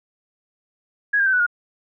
sine tone with pitch steps, 1661.2 / 1600 / 1541 / 1484.2 / 1429.5 Hz, G#6 / G6 / G6 / F#6 / F6, 0 / +35 / -30 / +5 / +40 cents, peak -15 dBFS, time 1.13-1.465 s, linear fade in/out 10 ms, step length 67 ms, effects none

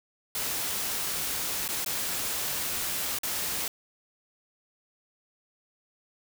white noise with dropouts, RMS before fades -31 dBFS, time 0.35-3.68 s, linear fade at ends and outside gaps 2 ms, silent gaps 1.679-1.688 / 1.847-1.861 / 3.187-3.233 s, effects none

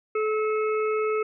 harmonic tone with a mistuned harmonic, 431.6 Hz, A4, 33 cents flat, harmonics 1 / 3 / 5 / 6, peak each -23 / -30 / -37 / -40 dBFS, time 0.15-1.23 s, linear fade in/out 5 ms, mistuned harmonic 5, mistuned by +16 cents, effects none

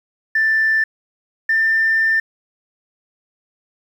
sine tone pair in turn, 1770 / 1790.6 Hz, A6 / A6, +10 / +30 cents, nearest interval unison, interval 20 cents, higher second, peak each -12 / -12 dBFS, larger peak neither, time 0.35-0.84 / 1.49-2.2 s, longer second, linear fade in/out 5 ms, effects tanh soft clip ceiling -9 dBFS + 8-bit

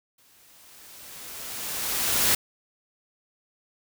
white noise with exponential growth, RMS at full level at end -20 dBFS, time 0.18-2.35 s, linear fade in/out 5 ms, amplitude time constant 470 ms, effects none

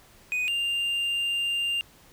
triangle tone pair in turn, 2489 / 2794 Hz, D#7 / F7, 0 / 0 cents, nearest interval major second, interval 200 cents, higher second, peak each -23 dBFS, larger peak neither, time 0.32-0.48 / 0.48-1.81 s, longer second, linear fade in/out 0 ms, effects pink hiss -55 dBFS RMS until 2.12 s

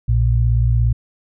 sine tone pair together, 59.46 / 116.54 Hz, A#1 / A#2, +35 / 0 cents, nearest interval octave, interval 1165 cents, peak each -15 dBFS, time 0.08-0.93 s, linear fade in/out 10 ms, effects none

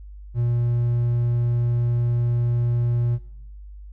triangle tone, 119.4 Hz, A#2, 42 cents sharp, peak -17 dBFS, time 0.34-3.19 s, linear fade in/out 50 ms, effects noise-tail reverb RT60 0.7 s tail -18 dB re dry + added 50 Hz sine -37 dBFS peak until 3.92 s

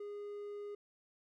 triangle tone, 411 Hz, G#4, 18 cents flat, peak -40 dBFS, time 0-0.75 s, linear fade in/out 5 ms, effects none

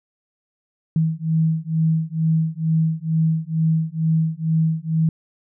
sine beating tone pair, 159.5 / 161.7 Hz, D#3 / E3, +43 / -33 cents, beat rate 2.2 Hz, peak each -20 dBFS, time 0.96-5.09 s, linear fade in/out 2 ms, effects none

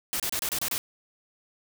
white noise bursts, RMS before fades -29 dBFS, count 7, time 0.13-0.78 s, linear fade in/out 0 ms, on 68 ms, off 29 ms, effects none

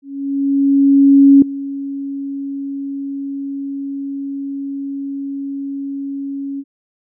sine tone with ADSR envelope, 277.2 Hz, C#4, in tune, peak -3 dBFS, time 0.02-6.64 s, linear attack 1400 ms, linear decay 3 ms, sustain -18 dB, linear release 48 ms, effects none

